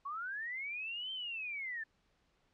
sine linear two-way sweep, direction up then down, 1082 to 3136 to 1736 Hz, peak -38 dBFS, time 0.05-1.84 s, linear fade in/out 10 ms, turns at 1.12 s, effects pink hiss -75 dBFS RMS until 2.53 s + low-pass 5000 Hz 12 dB/octave

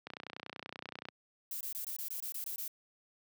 click train, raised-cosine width 0.3 ms, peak -26 dBFS, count 32, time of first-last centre 0.07-1.086 s, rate 30.5 Hz
violet noise bursts, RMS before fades -40 dBFS, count 10, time 1.51-2.679 s, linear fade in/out 2 ms, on 98 ms, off 21 ms
effects high-pass 150 Hz 12 dB/octave

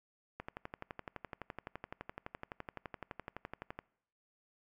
click train, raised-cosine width 0.5 ms, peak -26 dBFS, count 41, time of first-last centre 0.4-3.79 s, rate 11.8 Hz, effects noise-tail reverb RT60 0.7 s tail -24 dB re dry + MP3 96 kbps

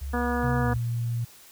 sine tone with vibrato, 69.4 Hz, C#2, 3 cents sharp, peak -30 dBFS, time 0.01-0.78 s, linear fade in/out 10 ms, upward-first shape triangle, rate 15 Hz, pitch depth 22 cents each way
harmonic tone, 242.1 Hz, B3, 34 cents flat, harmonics 1 / 2 / 3 / 4 / 5 / 6 / 7, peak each -28 / -31 / -33 / -34 / -35 / -36 / -36 dBFS, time 0.13-0.74 s, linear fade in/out 10 ms
sine tone with pitch glide, 130.81 to 117.89 Hz, C3 to A#2, 0 to +20 cents, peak -25 dBFS, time 0.43-1.25 s, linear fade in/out 10 ms, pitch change -180 cents, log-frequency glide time 0.62-0.68 s
effects white hiss -51 dBFS RMS until 1.51 s

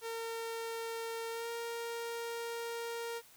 sawtooth tone with pitch glide, 457 to 465.8 Hz, A#4 to A#4, -34 to -1 cents, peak -34 dBFS, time 0.01-3.22 s, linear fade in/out 50 ms, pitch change +33 cents, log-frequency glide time 1.3-1.49 s, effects white hiss -60 dBFS RMS until 3.36 s

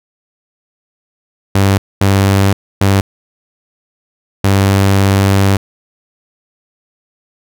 sawtooth tone bursts at uneven times, 98 Hz, G2, in tune, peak -4 dBFS, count 4, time 1.55-1.78 / 2.01-2.53 / 2.81-3.01 / 4.44-5.57 s, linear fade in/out 5 ms, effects none

